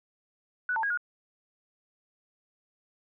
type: tone with pitch steps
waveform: sine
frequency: 1480 / 891 / 1639 / 1441 Hz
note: F#6 / A5 / G#6 / F#6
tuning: 0 / +22 / -23 / -46 cents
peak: -26 dBFS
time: 0.69-0.974 s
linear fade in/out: 2 ms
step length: 71 ms
effects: none